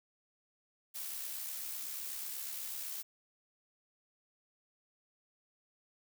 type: noise with amplitude modulation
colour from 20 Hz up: blue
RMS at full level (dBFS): -40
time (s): 0.94-3.03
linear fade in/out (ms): 20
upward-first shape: sine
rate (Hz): 68.1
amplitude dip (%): 35
effects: none